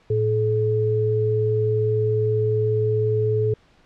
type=tone pair together; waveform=sine; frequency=111.86 / 428.7 Hz; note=A2 / A4; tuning=+29 / -45 cents; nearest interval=octave + major seventh; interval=2326 cents; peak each=-21 / -20 dBFS; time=0.1-3.54 s; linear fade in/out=5 ms; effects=pink hiss -57 dBFS RMS until 3.85 s + low-pass 4000 Hz 12 dB/octave